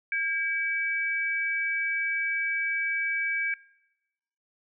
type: tone pair together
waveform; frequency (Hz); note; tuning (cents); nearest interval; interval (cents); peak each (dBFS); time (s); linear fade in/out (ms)
sine; 1615.6 / 2290; G#6 / D7; -48 / -44; tritone; 604; -29 / -27; 0.12-3.54; 2
effects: noise-tail reverb RT60 1.0 s tail -23 dB re dry